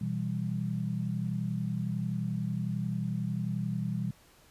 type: chord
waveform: sine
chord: E minor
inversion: second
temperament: equal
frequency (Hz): 123.47 / 164.81 / 196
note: B2 / E3 / G3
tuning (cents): 0 / 0 / 0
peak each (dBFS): -34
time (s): 0.01-4.11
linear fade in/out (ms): 5
effects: pink hiss -60 dBFS RMS until 4.5 s + resampled to 32000 Hz